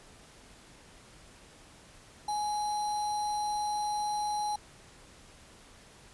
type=tone with sample-and-hold; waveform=sine; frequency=837 Hz; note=G#5; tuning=13 cents sharp; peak=-29 dBFS; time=2.28-4.56 s; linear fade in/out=5 ms; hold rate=4900 Hz; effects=pink hiss -55 dBFS RMS until 6.13 s + resampled to 24000 Hz